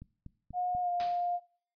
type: click train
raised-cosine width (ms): 5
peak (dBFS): -33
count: 4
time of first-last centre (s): 0.02-0.75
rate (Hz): 4.11
type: tone with pitch glide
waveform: sine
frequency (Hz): 721 to 704.9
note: F#5 to F5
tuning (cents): -45 to +16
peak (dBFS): -29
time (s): 0.53-1.4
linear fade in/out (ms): 50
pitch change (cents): -39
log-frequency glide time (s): 0.81-0.89
type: noise with exponential decay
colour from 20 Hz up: white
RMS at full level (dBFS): -38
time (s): 1-1.39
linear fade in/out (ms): 0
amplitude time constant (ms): 83
effects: noise-tail reverb RT60 0.5 s tail -20 dB re dry + resampled to 11025 Hz

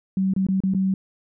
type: tone with dropouts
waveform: sine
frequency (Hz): 190.8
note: G3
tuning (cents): -47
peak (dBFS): -18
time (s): 0.17-0.94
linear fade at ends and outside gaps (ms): 2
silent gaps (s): 0.337-0.363 / 0.467-0.486 / 0.604-0.636 / 0.738-0.747
effects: none

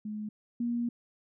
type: tone pair in turn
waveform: sine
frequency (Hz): 212.2 / 237.7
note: G#3 / A#3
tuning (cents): +38 / +34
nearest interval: major second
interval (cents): 196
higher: second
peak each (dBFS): -34 / -28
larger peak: second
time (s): 0.05-0.29 / 0.6-0.89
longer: second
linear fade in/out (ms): 5
effects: none

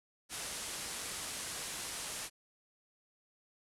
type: low-pass noise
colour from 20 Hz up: white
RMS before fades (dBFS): -42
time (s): 0.29-2.3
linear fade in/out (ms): 50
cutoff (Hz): 11000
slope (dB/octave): 48
effects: none

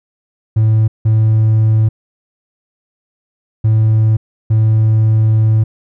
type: tone bursts at uneven times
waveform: triangle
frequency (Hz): 109.7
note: A2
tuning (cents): -5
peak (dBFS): -5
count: 4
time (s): 0.56-0.88 / 1.05-1.89 / 3.64-4.17 / 4.5-5.64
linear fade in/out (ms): 10
effects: tanh soft clip ceiling -2 dBFS

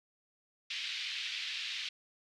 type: band-pass noise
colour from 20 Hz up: pink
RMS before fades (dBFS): -39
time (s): 0.7-1.89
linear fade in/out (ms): 5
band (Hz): 2400 to 4200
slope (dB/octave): 24
effects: none

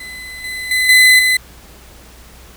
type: tone with level steps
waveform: 35% pulse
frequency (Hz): 2019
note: B6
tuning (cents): +38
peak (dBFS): -27 / -21 / -11 / -4 / -9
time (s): 0-1.37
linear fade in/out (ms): 5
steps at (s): 0.44 / 0.71 / 0.89 / 1.19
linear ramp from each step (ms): 2
effects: added 60 Hz sine -42 dBFS peak until 2.56 s + pink hiss -42 dBFS RMS until 2.56 s

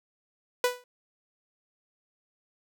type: tone with exponential decay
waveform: sawtooth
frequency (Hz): 493.9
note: B4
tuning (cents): 0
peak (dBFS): -15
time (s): 0.64-0.84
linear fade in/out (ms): 2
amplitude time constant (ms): 42
effects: none

